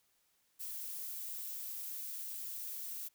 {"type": "noise", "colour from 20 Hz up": "violet", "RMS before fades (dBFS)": -43, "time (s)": [0.59, 3.09], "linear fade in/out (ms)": 20, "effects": ["white hiss -75 dBFS RMS until 3.14 s"]}